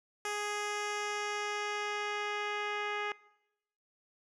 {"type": "tone with low-pass filter sweep", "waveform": "10% pulse", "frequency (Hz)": 415.3, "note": "G#4", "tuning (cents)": 0, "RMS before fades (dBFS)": -36, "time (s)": [0.25, 3.12], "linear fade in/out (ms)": 2, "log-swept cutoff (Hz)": [9200, 2800], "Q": 1.1, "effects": ["noise-tail reverb RT60 0.9 s tail -22 dB re dry"]}